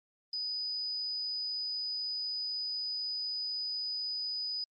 sine tone, 4978 Hz, D#8, in tune, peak -33 dBFS, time 0.33-4.64 s, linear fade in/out 2 ms, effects Opus 24 kbps

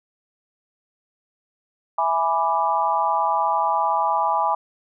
sine chord, E dominant seventh, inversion none, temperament equal, 659.3 / 830.6 / 987.8 / 1174.7 Hz, E5 / G#5 / B5 / D6, 0 / 0 / 0 / 0 cents, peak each -27 / -22 / -22 / -25 dBFS, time 1.98-4.55 s, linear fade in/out 5 ms, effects none

